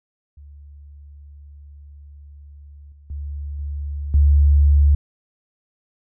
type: tone with level steps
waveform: sine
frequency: 72.1 Hz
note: D2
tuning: 31 cents flat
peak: -39 / -44 / -26 / -24 / -10 dBFS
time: 0.37-4.95 s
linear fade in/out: 5 ms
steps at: 2.92 / 3.1 / 3.59 / 4.14 s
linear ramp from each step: 2 ms
effects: none